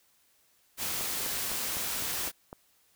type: noise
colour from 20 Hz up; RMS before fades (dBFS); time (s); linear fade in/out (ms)
white; -33; 0.77-2.32; 50
type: click train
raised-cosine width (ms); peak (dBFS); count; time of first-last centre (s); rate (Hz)
1; -27; 7; 1.01-2.529; 3.95
effects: white hiss -67 dBFS RMS until 2.95 s